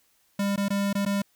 square tone with dropouts, 200.1 Hz, G3, 36 cents sharp, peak -24 dBFS, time 0.39-1.22 s, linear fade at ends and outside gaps 5 ms, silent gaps 0.561-0.576 / 0.684-0.703 / 0.93-0.951 / 1.052-1.061 s, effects white hiss -66 dBFS RMS until 1.35 s

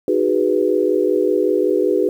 sine chord, G# minor seventh, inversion second, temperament equal with one note detuned, 309.9 / 370 / 415.3 / 493.9 Hz, D#4 / F#4 / G#4 / B4, -7 / 0 / 0 / 0 cents, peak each -21 / -18 / -19 / -20 dBFS, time 0.08-2.09 s, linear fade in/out 2 ms, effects 8-bit

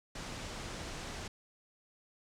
pink low-pass noise, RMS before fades -43 dBFS, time 0.15-1.28 s, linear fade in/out 5 ms, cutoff 7900 Hz, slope 24 dB/octave, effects none

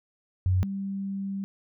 sine tone pair in turn, 92.5 / 196 Hz, F#2 / G3, 0 / 0 cents, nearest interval octave + minor second, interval 1300 cents, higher second, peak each -20 / -29 dBFS, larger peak first, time 0.46-0.63 / 0.63-1.44 s, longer second, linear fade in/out 0 ms, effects none

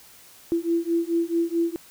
sine beating tone pair, 334.1 / 338.7 Hz, E4 / E4, +23 / +47 cents, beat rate 4.6 Hz, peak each -24 dBFS, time 0.52-1.76 s, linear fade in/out 0 ms, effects white hiss -50 dBFS RMS until 1.9 s

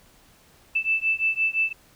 sine beating tone pair, 2639 / 2644.8 Hz, E7 / E7, +1 / +5 cents, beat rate 5.8 Hz, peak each -24 dBFS, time 0.75-1.73 s, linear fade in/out 10 ms, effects pink hiss -56 dBFS RMS until 1.95 s

